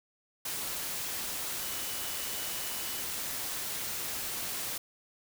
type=tone in noise; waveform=sine; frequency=2960 Hz; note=F#7; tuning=in tune; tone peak=-47 dBFS; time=1.62-3.02 s; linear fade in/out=5 ms; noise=white; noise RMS=-36 dBFS; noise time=0.45-4.78 s; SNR=-14 dB; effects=none